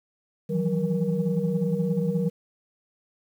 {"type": "tone cluster", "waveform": "sine", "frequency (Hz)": [160.8, 172.1, 188.9, 473.1], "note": ["E3", "F3", "F#3", "A#4"], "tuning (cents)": [-43, -25, 36, 26], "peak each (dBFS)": [-28, -27, -26, -28], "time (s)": [0.49, 2.3], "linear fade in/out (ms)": 20, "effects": ["tanh soft clip ceiling -14 dBFS", "9-bit"]}